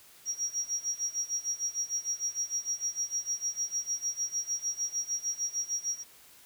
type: tone with tremolo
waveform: sine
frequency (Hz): 5680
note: F8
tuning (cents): +28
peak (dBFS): -27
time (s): 0.25-6.04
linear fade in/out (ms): 50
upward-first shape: sine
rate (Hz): 6.6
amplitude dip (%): 90
effects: white hiss -56 dBFS RMS until 6.45 s